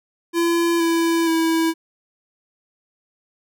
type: tone with pitch steps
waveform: square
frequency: 339.1 / 332.9 / 326.8 Hz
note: E4 / E4 / E4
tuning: +49 / +17 / -15 cents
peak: -17 dBFS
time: 0.33-1.74 s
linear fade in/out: 50 ms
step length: 470 ms
effects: none